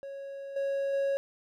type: tone with level steps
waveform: triangle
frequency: 552 Hz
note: C#5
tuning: 7 cents flat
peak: -36 / -26 / -24 dBFS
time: 0.03-1.17 s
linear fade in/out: 0 ms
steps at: 0.56 / 0.93 s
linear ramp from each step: 5 ms
effects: none